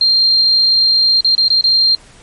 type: tone with dropouts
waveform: sine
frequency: 4186 Hz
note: C8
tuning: in tune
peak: -8 dBFS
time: 0.01-1.95 s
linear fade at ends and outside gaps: 2 ms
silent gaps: 1.207-1.246 / 1.351-1.379 / 1.482-1.502 / 1.611-1.64 s
effects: pink hiss -43 dBFS RMS until 2.22 s + MP3 48 kbps